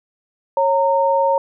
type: tone pair together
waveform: sine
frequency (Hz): 548.9 / 920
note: C#5 / A#5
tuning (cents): -17 / -23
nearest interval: major sixth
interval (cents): 894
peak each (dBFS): -16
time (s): 0.57-1.38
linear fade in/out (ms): 2
effects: none